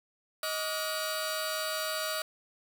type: tone cluster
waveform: sawtooth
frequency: 628 / 1152 / 1441 / 3886 / 4622 Hz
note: D#5 / D6 / F#6 / B7 / D8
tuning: +16 / -34 / -46 / -29 / -28 cents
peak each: -31 / -37 / -34 / -38 / -36 dBFS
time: 0.43-2.22 s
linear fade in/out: 2 ms
effects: 9-bit

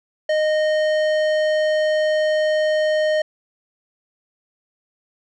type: tone with tanh clipping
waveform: triangle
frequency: 617 Hz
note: D#5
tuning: 15 cents flat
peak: -18 dBFS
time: 0.29-3.22 s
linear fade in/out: 5 ms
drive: 18 dB
effects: none

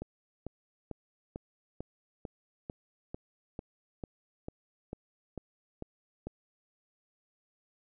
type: click train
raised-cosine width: 2 ms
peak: -25 dBFS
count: 15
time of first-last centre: 0.02-6.27 s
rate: 2.24 Hz
effects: none

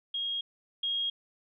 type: tone pair in turn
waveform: sine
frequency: 3265 / 3265 Hz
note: G#7 / G#7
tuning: -30 / -30 cents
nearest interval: unison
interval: 0 cents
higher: neither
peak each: -30 / -28 dBFS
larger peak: second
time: 0.14-0.41 / 0.83-1.1 s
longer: neither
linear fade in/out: 5 ms
effects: none

